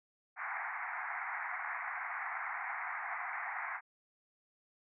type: band-pass noise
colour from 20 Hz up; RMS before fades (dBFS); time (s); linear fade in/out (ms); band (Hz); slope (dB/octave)
white; -40; 0.36-3.81; 50; 710 to 2200; 96
effects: none